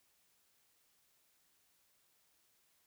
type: silence
effects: white hiss -74 dBFS RMS until 2.86 s